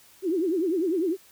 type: tone with vibrato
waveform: sine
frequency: 349.2 Hz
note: F4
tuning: in tune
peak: -22 dBFS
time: 0.22-1.17 s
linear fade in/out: 50 ms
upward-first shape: triangle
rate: 10 Hz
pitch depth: 240 cents each way
effects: white hiss -55 dBFS RMS until 1.31 s